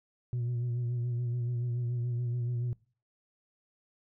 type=tone with vibrato; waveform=sine; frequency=120.8 Hz; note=B2; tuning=38 cents flat; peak=-27 dBFS; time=0.33-2.73 s; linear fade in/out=0 ms; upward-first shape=sine; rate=7 Hz; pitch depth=37 cents each way; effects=noise-tail reverb RT60 0.4 s tail -24 dB re dry + tanh soft clip ceiling -28 dBFS